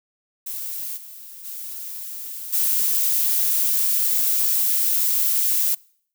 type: noise with level steps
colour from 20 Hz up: violet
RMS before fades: -30 / -40 / -33 / -20 dBFS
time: 0.46-5.75 s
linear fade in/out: 10 ms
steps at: 0.96 / 1.44 / 2.52 s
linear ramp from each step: 20 ms
effects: noise-tail reverb RT60 0.6 s tail -25 dB re dry